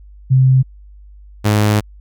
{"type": "tone pair in turn", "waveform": ["sine", "sawtooth"], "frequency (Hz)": [130.8, 105.14], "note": ["C3", "G#2"], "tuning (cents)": [0, 22], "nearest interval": "major third", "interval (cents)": 378, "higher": "first", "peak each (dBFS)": -7, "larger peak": "neither", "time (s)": [[0.3, 0.63], [1.44, 1.81]], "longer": "second", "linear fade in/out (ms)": 20, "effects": ["added 50 Hz sine -37 dBFS peak until 2 s"]}